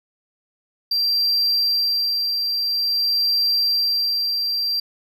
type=tone with tremolo; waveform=triangle; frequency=4719 Hz; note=D8; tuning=7 cents sharp; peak=-15 dBFS; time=0.91-4.8 s; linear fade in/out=5 ms; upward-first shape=sine; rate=0.49 Hz; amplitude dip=35%; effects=none